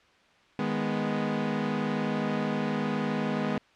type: chord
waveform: sawtooth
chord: G# minor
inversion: second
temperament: equal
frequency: 155.56 / 207.7 / 246.9 Hz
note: D#3 / G#3 / B3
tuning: 0 / 0 / 0 cents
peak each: -30 / -26 / -27 dBFS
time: 0.59-3.58 s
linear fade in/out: 2 ms
effects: white hiss -60 dBFS RMS until 3.75 s + low-pass 3000 Hz 12 dB/octave